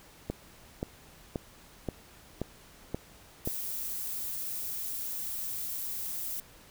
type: click train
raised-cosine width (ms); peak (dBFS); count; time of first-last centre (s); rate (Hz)
2; -18; 7; 0.3-3.475; 1.89
type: noise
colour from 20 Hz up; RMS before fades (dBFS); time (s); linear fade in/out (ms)
violet; -36; 3.45-6.4; 2
effects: pink hiss -55 dBFS RMS until 6.7 s